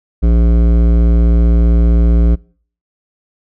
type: tone with hard clipping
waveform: sine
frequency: 57.7 Hz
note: A#1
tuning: 17 cents flat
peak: -9 dBFS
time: 0.22-2.36 s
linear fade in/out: 20 ms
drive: 14 dB
effects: noise-tail reverb RT60 0.5 s tail -25 dB re dry